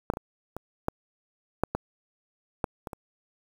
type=clicks; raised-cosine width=1 ms; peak=-9 / -20 / -19 / -21 / -11 / -8 / -13 / -11 / -21 / -23 dBFS; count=10; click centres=0.101 / 0.137 / 0.171 / 0.566 / 0.884 / 1.636 / 1.75 / 2.642 / 2.872 / 2.932 s; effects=7-bit